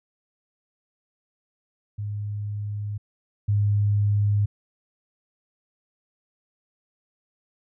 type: tone pair in turn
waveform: sine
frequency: 103.6 / 102.88 Hz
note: G#2 / G#2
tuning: -4 / -16 cents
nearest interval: unison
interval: 12 cents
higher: first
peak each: -27 / -18 dBFS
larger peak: second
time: 1.98-2.98 / 3.48-4.46 s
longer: first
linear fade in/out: 10 ms
effects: none